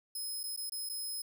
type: tone with dropouts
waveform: 10% pulse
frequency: 5120 Hz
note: D#8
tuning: 49 cents sharp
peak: -31 dBFS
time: 0.15-1.22 s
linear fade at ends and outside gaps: 5 ms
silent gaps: 0.433-0.437 / 0.564-0.574 / 0.697-0.72 / 0.891-0.896 s
effects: none